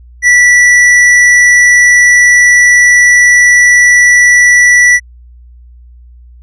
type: tone with hard clipping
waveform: sine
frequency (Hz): 1958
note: B6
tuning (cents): -15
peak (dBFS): -4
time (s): 0.22-5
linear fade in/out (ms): 50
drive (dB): 10
effects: added 60 Hz sine -33 dBFS peak until 6.42 s + low-pass 9000 Hz 12 dB/octave